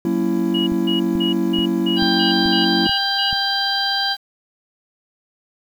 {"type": "chord", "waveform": "triangle", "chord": "F# dominant seventh", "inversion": "none", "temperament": "just", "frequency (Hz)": [185, 231.2, 277.5, 333], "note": ["F#3", "A#3", "C#4", "E4"], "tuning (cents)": [0, -14, 2, 18], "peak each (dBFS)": [-21, -21, -23, -18], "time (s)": [0.05, 2.87], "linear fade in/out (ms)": 2}
{"type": "tone bursts", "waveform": "sine", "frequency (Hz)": 2904, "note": "F#7", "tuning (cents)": -33, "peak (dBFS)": -21, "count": 9, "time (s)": [0.54, 3.31], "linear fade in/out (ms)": 10, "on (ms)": 130, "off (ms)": 200}
{"type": "click train", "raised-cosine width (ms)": 5, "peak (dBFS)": -19, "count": 7, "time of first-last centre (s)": [0.72, 3.329], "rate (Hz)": 2.3}
{"type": "harmonic tone", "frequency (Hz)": 792, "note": "G5", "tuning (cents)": 18, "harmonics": [1, 2, 4, 5, 6], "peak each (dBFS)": [-24, -24, -24, -24, -24], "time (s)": [1.96, 4.17], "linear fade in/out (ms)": 50}
{"effects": ["7-bit"]}